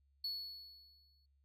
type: tone with exponential decay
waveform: triangle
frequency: 4400 Hz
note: C#8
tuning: 14 cents flat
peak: -35 dBFS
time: 0.24-1.26 s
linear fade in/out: 5 ms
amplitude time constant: 220 ms
effects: added 69 Hz sine -70 dBFS peak until 1.44 s